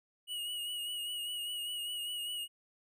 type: tone with vibrato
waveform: square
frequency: 2899 Hz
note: F#7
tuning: 36 cents flat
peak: -37 dBFS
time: 0.27-2.48 s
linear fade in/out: 50 ms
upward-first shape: sine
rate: 5 Hz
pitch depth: 35 cents each way
effects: none